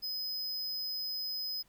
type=tone; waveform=square; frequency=5040 Hz; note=D#8; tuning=21 cents sharp; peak=-35 dBFS; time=0.02-1.63 s; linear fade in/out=20 ms; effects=pink hiss -68 dBFS RMS until 1.68 s